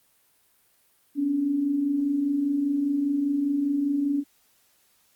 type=tone pair together; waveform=sine; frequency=260.5 / 285.5 Hz; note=C4 / D4; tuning=-7 / -49 cents; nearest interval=major second; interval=158 cents; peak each=-32 / -22 dBFS; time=1.15-4.24 s; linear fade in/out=50 ms; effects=white hiss -64 dBFS RMS until 5.15 s + Opus 32 kbps